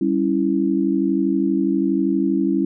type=chord; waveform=sine; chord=C# diminished; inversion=second; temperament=equal; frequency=196 / 277.2 / 329.6 Hz; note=G3 / C#4 / E4; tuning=0 / 0 / 0 cents; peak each=-22 / -20 / -20 dBFS; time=0.01-2.65 s; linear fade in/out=5 ms; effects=none